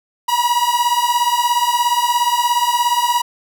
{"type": "beating tone pair", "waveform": "45% pulse", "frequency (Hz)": [956, 973], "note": ["A#5", "B5"], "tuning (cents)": [43, -26], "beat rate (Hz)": 17, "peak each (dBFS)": -17, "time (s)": [0.28, 3.22], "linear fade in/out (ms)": 10, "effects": []}